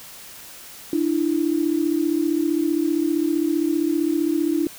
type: tone pair together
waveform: sine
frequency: 298.5 / 333.8 Hz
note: D4 / E4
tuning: +28 / +22 cents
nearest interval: major second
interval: 194 cents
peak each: -21 dBFS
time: 0.93-4.67 s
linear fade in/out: 2 ms
effects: white hiss -41 dBFS RMS until 4.78 s